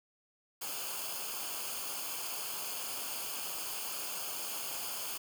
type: noise with comb filter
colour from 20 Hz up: white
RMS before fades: -39 dBFS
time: 0.61-5.18 s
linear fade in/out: 10 ms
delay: 0.52 ms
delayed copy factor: -0.7
effects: none